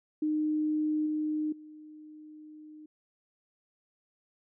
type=tone with level steps; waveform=sine; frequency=306.2 Hz; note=D#4; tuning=28 cents flat; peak=-26 / -28 / -46 dBFS; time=0.22-2.86 s; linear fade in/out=5 ms; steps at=1.06 / 1.52 s; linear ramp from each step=5 ms; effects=none